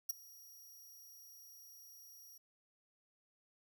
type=tone with ADSR envelope; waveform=15% pulse; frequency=5690 Hz; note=F8; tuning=31 cents sharp; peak=-26 dBFS; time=0.09-2.38 s; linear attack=9 ms; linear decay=14 ms; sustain=-24 dB; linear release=7 ms; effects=none